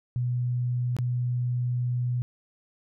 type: tone with dropouts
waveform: sine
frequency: 123.1 Hz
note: B2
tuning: 5 cents flat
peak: -24 dBFS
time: 0.16-2.22 s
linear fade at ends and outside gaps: 0 ms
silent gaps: 0.966-0.987 s
effects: none